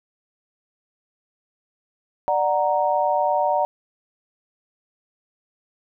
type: chord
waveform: sine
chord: D augmented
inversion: none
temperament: equal with one note detuned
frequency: 591.8 / 740 / 932.3 Hz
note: D5 / F#5 / A#5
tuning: +13 / 0 / 0 cents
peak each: -22 dBFS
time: 2.28-3.65 s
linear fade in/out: 0 ms
effects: none